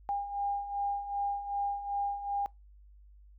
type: beating tone pair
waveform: sine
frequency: 804 / 806.6 Hz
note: G5 / G5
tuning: +44 / +49 cents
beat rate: 2.6 Hz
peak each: -38 / -32 dBFS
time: 0.09-2.46 s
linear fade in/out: 0 ms
effects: noise-tail reverb RT60 0.2 s tail -23 dB re dry + added 50 Hz sine -53 dBFS peak until 3.38 s